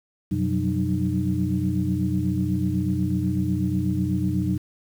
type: tone cluster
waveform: sine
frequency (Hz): 91.6 / 125.9 / 181.1 / 189.2 / 305.4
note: F#2 / B2 / F#3 / F#3 / D#4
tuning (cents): -17 / +34 / -37 / +39 / -32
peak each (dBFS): -27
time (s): 0.31-4.58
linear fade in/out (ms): 10
effects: tanh soft clip ceiling -9 dBFS + 8-bit